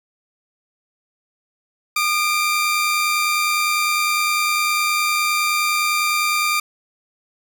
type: tone pair together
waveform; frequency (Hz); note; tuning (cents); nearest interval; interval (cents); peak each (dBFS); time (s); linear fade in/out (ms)
sawtooth; 1219.4 / 2349; D#6 / D7; -35 / 0; major seventh; 1135; -16 / -17; 1.96-6.6; 5
effects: none